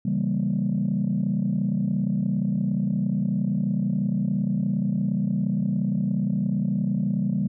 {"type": "chord", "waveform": "sine", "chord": "C# diminished seventh", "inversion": "none", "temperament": "equal", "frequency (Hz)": [138.59, 164.81, 196, 233.1], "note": ["C#3", "E3", "G3", "Bb3"], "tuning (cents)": [0, 0, 0, 0], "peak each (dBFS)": [-28, -28, -23, -28], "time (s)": [0.05, 7.48], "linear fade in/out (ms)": 5, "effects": ["tanh soft clip ceiling -15 dBFS"]}